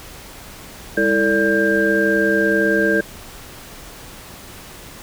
sine tone cluster, 203.3 / 327.9 / 446 / 578 / 1591 Hz, G#3 / E4 / A4 / D5 / G6, -37 / -9 / +23 / -28 / +25 cents, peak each -23 / -20 / -20 / -22 / -18 dBFS, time 0.97-3.01 s, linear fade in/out 5 ms, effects pink hiss -38 dBFS RMS until 5.02 s

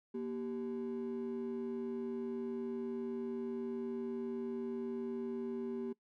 triangle ring-modulated tone, 313.6 Hz, D#4, 14 cents sharp, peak -31 dBFS, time 0.14-5.93 s, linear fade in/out 10 ms, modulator 76 Hz, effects noise-tail reverb RT60 0.1 s tail -21 dB re dry + tanh soft clip ceiling -30 dBFS

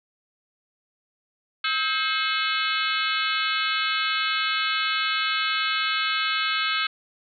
harmonic tone with a mistuned harmonic, 430.7 Hz, A4, 37 cents flat, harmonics 3 / 4 / 5 / 6 / 7 / 8 / 9 / 10, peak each -28 / -29 / -30 / -31 / -31 / -32 / -33 / -33 dBFS, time 1.64-6.87 s, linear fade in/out 5 ms, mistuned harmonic 4, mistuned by -140 cents, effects none

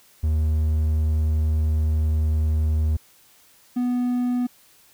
triangle tone pair in turn, 77.6 / 246.4 Hz, D#2 / B3, -4 / -4 cents, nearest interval octave + minor sixth, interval 2000 cents, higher second, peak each -16 / -18 dBFS, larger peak first, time 0.23-2.97 / 3.76-4.47 s, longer first, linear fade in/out 10 ms, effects white hiss -55 dBFS RMS until 4.93 s

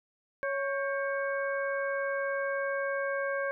harmonic tone with a mistuned harmonic, 554.4 Hz, C#5, in tune, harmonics 1 / 2 / 3 / 4, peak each -31 / -38 / -34 / -44 dBFS, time 0.43-3.51 s, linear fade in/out 0 ms, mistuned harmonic 3, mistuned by -77 cents, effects none

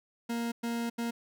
40% pulse tone bursts at uneven times, 233.8 Hz, A#3, 5 cents sharp, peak -30 dBFS, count 3, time 0.29-0.52 / 0.63-0.9 / 0.98-1.11 s, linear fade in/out 10 ms, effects none

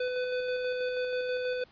square tone with tremolo, 501 Hz, B4, 25 cents sharp, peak -29 dBFS, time 0-1.64 s, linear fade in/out 5 ms, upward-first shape square, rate 6.2 Hz, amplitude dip 25%, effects pink hiss -60 dBFS RMS until 1.71 s + resampled to 11025 Hz

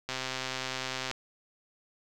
click train, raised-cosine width 0.2 ms, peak -16 dBFS, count 134, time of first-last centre 0.09-1.113 s, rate 130 Hz, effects none

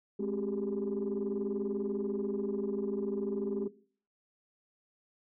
sine tone cluster, 210.3 / 264.2 / 389.4 / 409.8 Hz, G#3 / C4 / G4 / G#4, +22 / +17 / -12 / -23 cents, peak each -34 / -39 / -34 / -38 dBFS, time 0.19-3.68 s, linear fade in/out 10 ms, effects noise-tail reverb RT60 0.5 s tail -19 dB re dry + tanh soft clip ceiling -25 dBFS

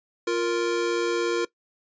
square tone pair together, 349.3 / 466.2 Hz, F4 / A#4, 0 / 0 cents, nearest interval perfect fourth, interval 500 cents, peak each -26 dBFS, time 0.27-1.45 s, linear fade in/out 5 ms, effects noise-tail reverb RT60 0.1 s tail -19 dB re dry + resampled to 16000 Hz

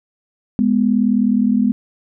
sine tone pair together, 207.7 / 247.2 Hz, G#3 / B3, 0 / +2 cents, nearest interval minor third, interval 302 cents, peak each -15 / -15 dBFS, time 0.59-1.72 s, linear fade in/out 0 ms, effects none

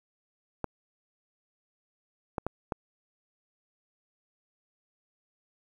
clicks, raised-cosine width 1 ms, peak -16 dBFS, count 4, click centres 0.643 / 2.382 / 2.466 / 2.722 s, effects 9-bit

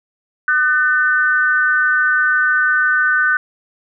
sine tone with amplitude modulation, 1506 Hz, F#6, 30 cents sharp, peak -8 dBFS, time 0.48-3.37 s, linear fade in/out 2 ms, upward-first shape sine, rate 286 Hz, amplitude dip 80%, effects none

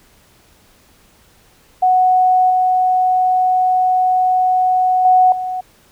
sine tone with level steps, 739 Hz, F#5, 2 cents flat, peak -9 / -11 / -7 / -19 dBFS, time 1.82-5.61 s, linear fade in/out 10 ms, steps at 2.5 / 5.05 / 5.32 s, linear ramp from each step 2 ms, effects pink hiss -51 dBFS RMS until 5.91 s

